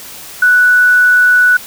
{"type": "tone", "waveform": "sine", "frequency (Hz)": 1480, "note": "F#6", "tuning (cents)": 0, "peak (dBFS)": -5, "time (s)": [0.42, 1.57], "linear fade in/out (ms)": 5, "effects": ["white hiss -31 dBFS RMS until 1.66 s"]}